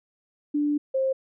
sine tone pair in turn, 293.7 / 530.6 Hz, D4 / C5, 0 / +24 cents, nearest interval minor seventh, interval 1024 cents, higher second, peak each -21 dBFS, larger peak neither, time 0.54-0.78 / 0.94-1.13 s, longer first, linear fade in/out 10 ms, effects none

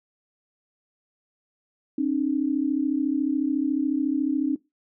sine tone pair together, 269 / 303 Hz, C4 / D#4, +48 / -46 cents, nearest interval major second, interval 206 cents, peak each -24 dBFS, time 1.98-4.56 s, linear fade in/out 5 ms, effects noise-tail reverb RT60 0.2 s tail -20 dB re dry

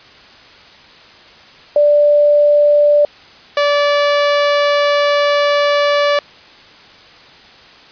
sine / sawtooth tone pair in turn, 587.3 / 578.9 Hz, D5 / D5, 0 / -25 cents, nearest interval unison, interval 25 cents, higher first, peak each -7 dBFS, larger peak neither, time 1.76-3.05 / 3.57-6.19 s, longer second, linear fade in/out 2 ms, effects white hiss -41 dBFS RMS until 7.91 s + resampled to 11025 Hz

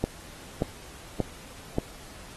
click train, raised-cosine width 2 ms, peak -10 dBFS, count 4, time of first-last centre 0.04-1.784 s, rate 1.72 Hz, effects pink hiss -47 dBFS RMS until 2.36 s + AAC 32 kbps

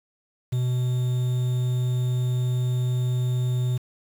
triangle tone with quantisation, 125.2 Hz, B2, 24 cents sharp, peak -19 dBFS, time 0.52-3.78 s, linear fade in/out 10 ms, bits 7, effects none

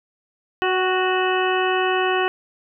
harmonic tone with a mistuned harmonic, 370 Hz, F#4, in tune, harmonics 1 / 2 / 3 / 4 / 5 / 7 / 8, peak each -21 / -24 / -26 / -27 / -28 / -29 / -30 dBFS, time 0.62-2.28 s, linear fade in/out 0 ms, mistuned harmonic 2, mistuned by +23 cents, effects none

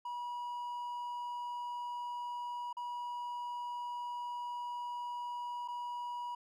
triangle tone with dropouts, 968 Hz, B5, 35 cents flat, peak -36 dBFS, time 0.05-6.35 s, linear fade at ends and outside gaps 5 ms, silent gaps 2.729-2.768 / 5.678-5.683 s, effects none

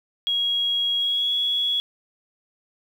sine tone with pitch glide, 3300 to 3358 Hz, G#7 to G#7, -12 to +18 cents, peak -20 dBFS, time 0.27-1.8 s, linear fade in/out 0 ms, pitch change +30 cents, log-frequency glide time 1-1.32 s, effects 8-bit

